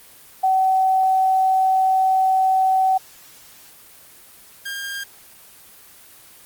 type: tone pair in turn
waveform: sine / sawtooth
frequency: 759 / 1608.3 Hz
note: F#5 / G6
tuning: +44 / +44 cents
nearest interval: octave + minor second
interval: 1300 cents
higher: second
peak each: -14 / -23 dBFS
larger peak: first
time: 0.43-2.98 / 4.65-5.04 s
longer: first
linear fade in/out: 10 ms
effects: white hiss -46 dBFS RMS until 6.45 s + Opus 24 kbps